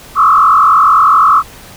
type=tone with frequency modulation; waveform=sine; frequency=1210 Hz; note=D#6; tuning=49 cents flat; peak=-4 dBFS; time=0.15-1.43 s; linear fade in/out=50 ms; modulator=44.3 Hz; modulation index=2.8; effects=pink hiss -35 dBFS RMS until 1.76 s